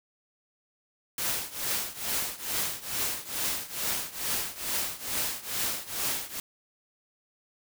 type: noise with tremolo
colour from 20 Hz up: white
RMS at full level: -28 dBFS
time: 1.18-6.4 s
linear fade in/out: 2 ms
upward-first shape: triangle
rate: 2.3 Hz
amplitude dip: 90%
effects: none